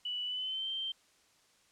sine tone with pitch glide, 2960 to 3136 Hz, F#7 to G7, 0 to 0 cents, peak -34 dBFS, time 0.05-0.92 s, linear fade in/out 5 ms, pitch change +100 cents, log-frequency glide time 0.25-0.69 s, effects white hiss -67 dBFS RMS until 1.71 s + low-pass 8000 Hz 12 dB/octave

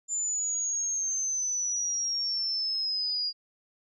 sine exponential sweep, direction down, 7150 to 4828 Hz, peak -27 dBFS, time 0.08-3.33 s, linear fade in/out 50 ms, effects none

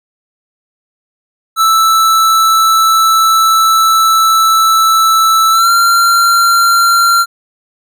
square tone with pitch glide, 1318.5 to 1375.3 Hz, E6 to F6, 0 to -27 cents, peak -7 dBFS, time 1.56-7.26 s, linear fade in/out 50 ms, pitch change +73 cents, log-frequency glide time 5.51-5.71 s, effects none

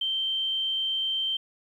sine tone, 3128 Hz, G7, 4 cents flat, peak -25 dBFS, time 0.01-1.37 s, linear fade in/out 5 ms, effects 10-bit

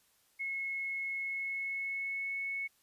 sine tone with pitch glide, 2179 to 2204 Hz, C#7 to C#7, -30 to -11 cents, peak -34 dBFS, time 0.39-2.68 s, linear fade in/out 20 ms, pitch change +19 cents, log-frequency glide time 1.17-2.37 s, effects white hiss -70 dBFS RMS until 2.82 s + resampled to 32000 Hz

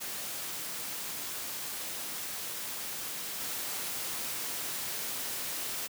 white noise with level steps, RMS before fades -38 / -36 dBFS, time 0-5.88 s, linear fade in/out 20 ms, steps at 3.4 s, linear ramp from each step 2 ms, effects high-pass 100 Hz 12 dB/octave

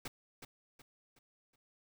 pink noise with echo, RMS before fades -42 dBFS, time 0.05-0.08 s, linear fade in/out 5 ms, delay 370 ms, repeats 4, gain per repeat -8 dB, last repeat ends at 1.56 s, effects none

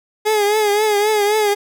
30% pulse tone with vibrato, 419.9 Hz, G#4, 19 cents sharp, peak -11 dBFS, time 0.25-1.55 s, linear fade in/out 20 ms, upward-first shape triangle, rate 3.8 Hz, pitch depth 73 cents each way, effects none

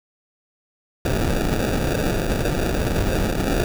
pink noise with sample-and-hold, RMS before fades -21 dBFS, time 1.05-3.64 s, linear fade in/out 2 ms, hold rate 1050 Hz, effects none

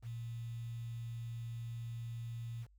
sine tone with quantisation, 116.54 Hz, A#2, in tune, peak -40 dBFS, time 0.02-2.67 s, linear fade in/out 50 ms, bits 10, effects added 50 Hz sine -62 dBFS peak until 2.78 s

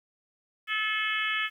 harmonic tone with a mistuned harmonic, 432.8 Hz, A4, 29 cents flat, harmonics 3 / 4 / 5 / 6 / 7 / 8, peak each -34 / -31 / -32 / -34 / -35 / -39 dBFS, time 0.67-1.5 s, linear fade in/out 50 ms, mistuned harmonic 8, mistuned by -65 cents, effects 10-bit

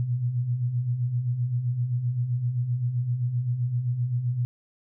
sine beating tone pair, 116.54 / 124.24 Hz, A#2 / B2, 0 / +11 cents, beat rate 7.7 Hz, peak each -32 / -24 dBFS, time 0-4.45 s, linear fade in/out 0 ms, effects none

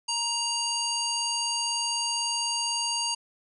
harmonic tone, 938 Hz, A#5, 11 cents sharp, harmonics 1 / 3 / 5 / 7 / 9 / 10, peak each -33 / -33 / -30 / -32 / -41 / -39 dBFS, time 0.08-3.15 s, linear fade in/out 10 ms, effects none

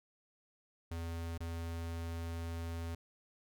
square tone with dropouts, 83.5 Hz, E2, 23 cents sharp, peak -39 dBFS, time 0.91-2.95 s, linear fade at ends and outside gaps 5 ms, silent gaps 1.378-1.404 s, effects none

